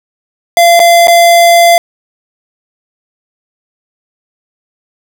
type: tone with dropouts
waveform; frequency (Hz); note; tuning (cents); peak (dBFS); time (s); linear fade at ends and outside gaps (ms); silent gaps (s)
square; 686; F5; -31; -3; 0.57-1.78; 1; 0.794-0.8 / 1.072-1.081
effects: none